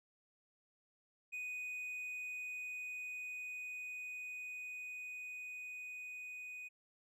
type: tone with level ramp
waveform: triangle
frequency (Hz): 2488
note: D#7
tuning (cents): -1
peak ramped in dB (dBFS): -39 to -44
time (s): 1.32-6.69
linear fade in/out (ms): 20
effects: none